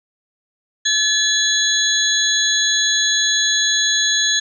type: tone cluster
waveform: sine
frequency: 1716 / 3392 / 4010 / 6550 Hz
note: A6 / G#7 / B7 / G#8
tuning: -44 / +36 / +26 / -25 cents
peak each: -20 dBFS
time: 0.85-4.4 s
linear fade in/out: 10 ms
effects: none